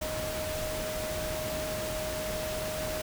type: tone in noise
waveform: sine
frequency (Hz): 622.3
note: D#5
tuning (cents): 0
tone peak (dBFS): -34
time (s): 0.01-3.02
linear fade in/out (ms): 10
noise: pink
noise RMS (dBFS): -36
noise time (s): 0.01-3.02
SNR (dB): -1
effects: none